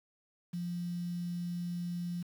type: tone with quantisation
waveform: sine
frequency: 174.61 Hz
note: F3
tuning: in tune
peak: -34 dBFS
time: 0.53-2.23 s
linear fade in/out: 10 ms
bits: 9
effects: none